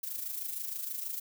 violet noise with amplitude modulation, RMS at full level -35 dBFS, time 0.03-1.2 s, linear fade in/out 5 ms, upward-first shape sine, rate 26.3 Hz, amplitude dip 60%, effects none

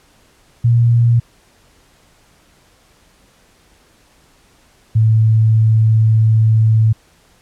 sine tone pair in turn, 117.8 / 110.61 Hz, A#2 / A2, +19 / +10 cents, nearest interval minor second, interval 109 cents, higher first, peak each -8 dBFS, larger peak neither, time 0.64-1.2 / 4.95-6.93 s, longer second, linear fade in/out 10 ms, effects pink hiss -52 dBFS RMS until 7.41 s + low-pass 11000 Hz 12 dB/octave

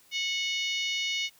harmonic tone, 733 Hz, F#5, 16 cents flat, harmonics 3 / 4 / 5 / 6 / 7 / 8 / 9, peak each -32 / -32 / -35 / -41 / -43 / -42 / -45 dBFS, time 0.11-1.3 s, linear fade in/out 50 ms, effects white hiss -60 dBFS RMS until 1.39 s

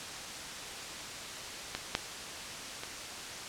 clicks, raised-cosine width 0.2 ms, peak -16 / -10 / -20 dBFS, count 3, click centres 1.75 / 1.951 / 2.835 s, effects white hiss -41 dBFS RMS until 3.48 s + low-pass 7000 Hz 12 dB/octave

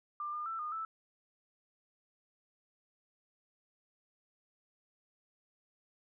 sine tone with pitch steps, 1191 / 1209 / 1331 / 1222 / 1317 Hz, D6 / D6 / E6 / D#6 / E6, +24 / +50 / +16 / -32 / -2 cents, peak -36 dBFS, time 0.2-0.85 s, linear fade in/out 2 ms, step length 130 ms, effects none

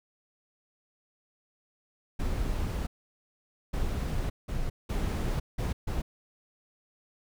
brown noise bursts at uneven times, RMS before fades -30 dBFS, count 6, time 2.19-2.87 / 3.73-4.3 / 4.48-4.7 / 4.89-5.4 / 5.58-5.73 / 5.87-6.02 s, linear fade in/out 10 ms, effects none

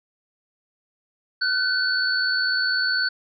sine tone cluster, 1438 / 1518 / 4442 Hz, F#6 / F#6 / C#8, -50 / +44 / +3 cents, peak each -29 / -22 / -24 dBFS, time 1.41-3.09 s, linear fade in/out 10 ms, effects none

